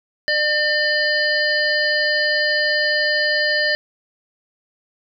harmonic tone, 601 Hz, D5, 40 cents sharp, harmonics 1 / 3 / 5 / 7 / 8, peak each -23 / -18 / -29 / -26 / -24 dBFS, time 0.28-3.75 s, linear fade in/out 0 ms, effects none

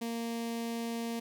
sawtooth tone with notch filter, 231.7 Hz, A#3, 10 cents flat, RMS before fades -36 dBFS, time 0.01-1.2 s, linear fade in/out 10 ms, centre 1400 Hz, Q 1.7, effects none

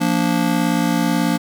square chord, Bb major, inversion second, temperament just, 174.81 / 233.1 / 291.4 Hz, F3 / Bb3 / D4, +2 / 0 / -13 cents, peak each -21 dBFS, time 0-1.38 s, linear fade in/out 20 ms, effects none

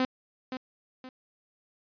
sawtooth tone with echo, 257.2 Hz, C4, 30 cents flat, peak -20 dBFS, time 0-0.05 s, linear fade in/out 2 ms, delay 520 ms, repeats 2, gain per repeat -9 dB, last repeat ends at 1.09 s, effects resampled to 11025 Hz

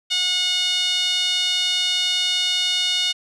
5% pulse tone with band-pass filter, 727 Hz, F#5, 31 cents flat, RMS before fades -21 dBFS, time 0.1-3.13 s, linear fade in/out 20 ms, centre 3300 Hz, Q 4, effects none

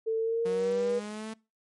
sine tone with pitch glide, 446.6 to 484.2 Hz, A4 to B4, +26 to -34 cents, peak -25 dBFS, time 0.06-1 s, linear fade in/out 20 ms, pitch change +140 cents, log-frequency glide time 0.18-0.75 s
sawtooth linear sweep, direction up, 180.3 to 222.3 Hz, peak -32 dBFS, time 0.45-1.34 s, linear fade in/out 10 ms
effects noise-tail reverb RT60 0.3 s tail -24 dB re dry + MP3 48 kbps

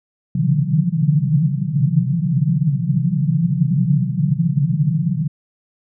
pink band-pass noise, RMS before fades -17 dBFS, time 0.35-5.28 s, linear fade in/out 5 ms, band 130 to 180 Hz, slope 96 dB/octave, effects none

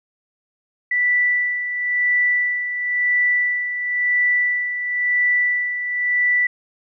sine tone with tremolo, 1970 Hz, B6, 5 cents flat, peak -14 dBFS, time 0.91-6.47 s, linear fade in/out 5 ms, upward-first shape sine, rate 0.97 Hz, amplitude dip 60%, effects none

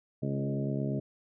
harmonic tone with a mistuned harmonic, 68.7 Hz, C#2, 15 cents flat, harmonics 2 / 3 / 4 / 5 / 6 / 7 / 8 / 9, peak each -32 / -35 / -37 / -41 / -40 / -50 / -48 / -41 dBFS, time 0.22-1 s, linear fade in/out 10 ms, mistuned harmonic 3, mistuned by +15 cents, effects none

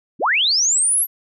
sine linear sweep, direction up, 136.1 to 11840 Hz, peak -14 dBFS, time 0.19-1.07 s, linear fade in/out 50 ms, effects none

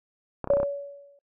clicks, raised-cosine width 1 ms, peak -17 dBFS, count 7, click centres 0.443 / 0.474 / 0.504 / 0.536 / 0.57 / 0.601 / 0.631 s
sine tone with exponential decay, 566 Hz, C#5, 36 cents sharp, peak -16 dBFS, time 0.5-1.19 s, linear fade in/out 2 ms, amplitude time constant 150 ms
effects noise-tail reverb RT60 0.1 s tail -25 dB re dry

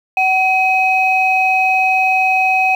sine tone pair together, 754 / 2533 Hz, F#5 / D#7, +32 / +30 cents, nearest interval octave + major sixth, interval 2098 cents, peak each -13 dBFS, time 0.17-2.75 s, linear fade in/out 2 ms, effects tanh soft clip ceiling -3 dBFS + 7-bit

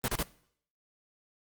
pink noise bursts, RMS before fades -30 dBFS, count 3, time 0.04-0.228 s, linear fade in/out 0 ms, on 40 ms, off 34 ms, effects noise-tail reverb RT60 0.6 s tail -20 dB re dry + Opus 24 kbps

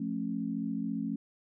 sine chord, F augmented, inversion none, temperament just, 174.61 / 218.3 / 272.8 Hz, F3 / A3 / C#4, 0 / -13 / -28 cents, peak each -38 / -34 / -35 dBFS, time 0-1.16 s, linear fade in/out 5 ms, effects none

